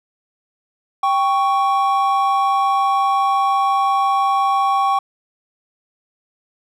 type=tone pair together; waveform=triangle; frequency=786.3 / 1112 Hz; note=G5 / C#6; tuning=+5 / +5 cents; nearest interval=tritone; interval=600 cents; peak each=-15 dBFS; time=1.03-4.99 s; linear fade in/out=5 ms; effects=none